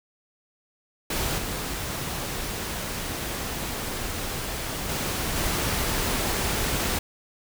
pink noise with level steps, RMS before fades -27 / -31 / -28 / -26 dBFS, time 1.1-6.99 s, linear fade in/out 5 ms, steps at 1.38 / 4.89 / 5.36 s, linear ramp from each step 2 ms, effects none

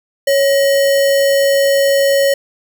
sine tone with sample-and-hold, 554.4 Hz, C#5, in tune, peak -9 dBFS, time 0.27-2.34 s, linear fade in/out 5 ms, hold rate 2450 Hz, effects none

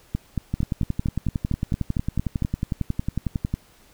two click trains, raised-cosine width 5 ms, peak -11 / -11 dBFS, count 34 / 11, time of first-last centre 0.54-3.54 / 0.15-2.423 s, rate 11 / 4.4 Hz, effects pink hiss -55 dBFS RMS until 3.93 s

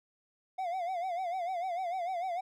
triangle tone with vibrato, 720 Hz, F#5, 47 cents flat, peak -30 dBFS, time 0.58-2.41 s, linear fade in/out 10 ms, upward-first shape sine, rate 6.7 Hz, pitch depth 110 cents each way, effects none

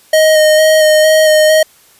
square tone with vibrato, 622.3 Hz, D#5, in tune, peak -6 dBFS, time 0.13-1.63 s, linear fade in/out 5 ms, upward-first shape square, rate 2.2 Hz, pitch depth 14 cents each way, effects white hiss -46 dBFS RMS until 1.99 s + resampled to 32000 Hz

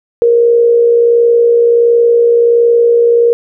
sine tone with amplitude modulation, 470 Hz, A#4, 14 cents sharp, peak -3 dBFS, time 0.22-3.33 s, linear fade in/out 0 ms, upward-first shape sine, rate 61.4 Hz, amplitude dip 40%, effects none

